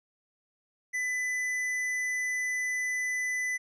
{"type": "tone with hard clipping", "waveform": "triangle", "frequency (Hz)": 2000, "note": "B6", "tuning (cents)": 21, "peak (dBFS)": -30, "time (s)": [0.93, 3.58], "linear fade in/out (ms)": 20, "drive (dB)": 12, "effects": []}